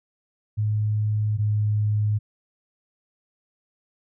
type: tone pair in turn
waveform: sine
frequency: 106.4 / 105.54 Hz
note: G#2 / G#2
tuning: +42 / +28 cents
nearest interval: unison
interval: 14 cents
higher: first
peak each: -20 / -19 dBFS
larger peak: second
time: 0.57-1.38 / 1.38-2.19 s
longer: neither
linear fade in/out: 20 ms
effects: none